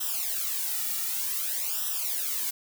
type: noise with flanger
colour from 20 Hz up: blue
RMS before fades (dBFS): -30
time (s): 0-2.51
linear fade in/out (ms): 10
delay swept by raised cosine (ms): 0.44 to 1.94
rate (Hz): 0.54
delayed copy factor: -1
effects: none